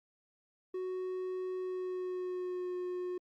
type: tone with pitch glide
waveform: triangle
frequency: 370 to 360.9 Hz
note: F#4 to F#4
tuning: 0 to -43 cents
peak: -33 dBFS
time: 0.74-3.18 s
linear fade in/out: 5 ms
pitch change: -43 cents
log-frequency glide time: 1.58-2.75 s
effects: Opus 48 kbps